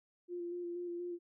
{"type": "tone with vibrato", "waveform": "sine", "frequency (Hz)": 349.2, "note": "F4", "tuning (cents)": 0, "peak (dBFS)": -38, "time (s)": [0.28, 1.19], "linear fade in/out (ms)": 50, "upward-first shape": "square", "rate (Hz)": 4.2, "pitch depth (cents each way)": 17, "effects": []}